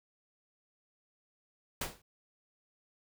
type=noise with exponential decay; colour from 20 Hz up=pink; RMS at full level=-31 dBFS; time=1.81-2.02 s; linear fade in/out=5 ms; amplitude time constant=45 ms; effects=none

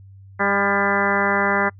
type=harmonic tone with a mistuned harmonic; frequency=200 Hz; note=G3; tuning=35 cents sharp; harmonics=1 / 2 / 3 / 4 / 5 / 6 / 7 / 8 / 9 / 10; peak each=-26 / -26 / -26 / -26 / -26 / -26 / -26 / -26 / -26 / -26 dBFS; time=0.39-1.7 s; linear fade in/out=20 ms; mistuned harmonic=9; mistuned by=-38 cents; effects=noise-tail reverb RT60 0.1 s tail -26 dB re dry + added 97 Hz sine -41 dBFS peak until 1.79 s

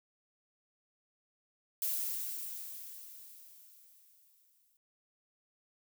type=noise with exponential decay; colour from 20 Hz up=violet; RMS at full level=-33 dBFS; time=1.82-4.77 s; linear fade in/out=1 ms; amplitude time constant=640 ms; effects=none

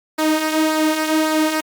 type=tone with flanger; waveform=sawtooth; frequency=312.4 Hz; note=D#4; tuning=7 cents sharp; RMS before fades=-18 dBFS; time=0.18-1.61 s; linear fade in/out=10 ms; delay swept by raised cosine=0.32 to 3.52 ms; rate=1.8 Hz; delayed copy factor=-0.5; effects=Opus 48 kbps

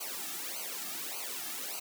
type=noise with flanger; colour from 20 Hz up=white; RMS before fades=-39 dBFS; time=0-1.8 s; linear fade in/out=10 ms; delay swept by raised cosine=0.56 to 2.06 ms; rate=1.7 Hz; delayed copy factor=-0.9; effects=high-pass 200 Hz 12 dB/octave

